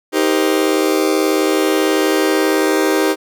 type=chord; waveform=40% pulse; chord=C minor seventh; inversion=first; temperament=just; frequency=314 / 392.4 / 470.9 / 523.3 Hz; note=Eb4 / G4 / Bb4 / C5; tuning=+16 / +2 / +18 / 0 cents; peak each=-16 / -16 / -22 / -20 dBFS; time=0.12-3.16 s; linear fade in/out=50 ms; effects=none